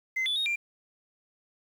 sine tone with pitch steps, 2062 / 3467 / 3731 / 2379 Hz, C7 / A7 / A#7 / D7, -26 / -26 / +1 / +22 cents, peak -24 dBFS, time 0.16-0.56 s, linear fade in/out 10 ms, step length 100 ms, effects tanh soft clip ceiling -24 dBFS + 9-bit

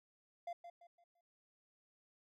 triangle tone with echo, 691 Hz, F5, 19 cents flat, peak -39 dBFS, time 0.47-0.53 s, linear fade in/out 5 ms, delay 170 ms, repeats 4, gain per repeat -9 dB, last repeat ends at 1.21 s, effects none

